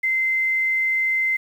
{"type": "tone with quantisation", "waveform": "sine", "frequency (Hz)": 2073, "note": "C7", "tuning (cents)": -17, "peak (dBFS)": -18, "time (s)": [0.03, 1.37], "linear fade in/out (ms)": 10, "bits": 8, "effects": []}